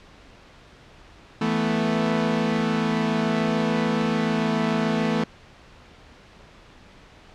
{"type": "chord", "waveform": "sawtooth", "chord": "E suspended fourth", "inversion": "none", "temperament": "equal", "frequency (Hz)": [164.81, 220, 246.9], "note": ["E3", "A3", "B3"], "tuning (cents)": [0, 0, 0], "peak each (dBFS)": [-23, -19, -23], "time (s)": [1.41, 5.24], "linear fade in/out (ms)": 5, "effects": ["pink hiss -49 dBFS RMS until 7.34 s", "low-pass 4000 Hz 12 dB/octave"]}